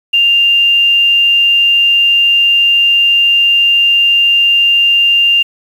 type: tone with quantisation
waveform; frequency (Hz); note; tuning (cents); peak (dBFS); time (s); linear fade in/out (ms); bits
sine; 2794; F7; 0; -6; 0.13-5.43; 10; 6
effects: none